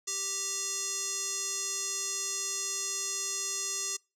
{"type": "tone with band-pass filter", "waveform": "square", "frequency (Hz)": 392, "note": "G4", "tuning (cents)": 0, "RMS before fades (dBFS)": -34, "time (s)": [0.07, 3.97], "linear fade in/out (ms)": 10, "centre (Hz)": 6600, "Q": 4.1, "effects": ["noise-tail reverb RT60 0.3 s tail -26 dB re dry"]}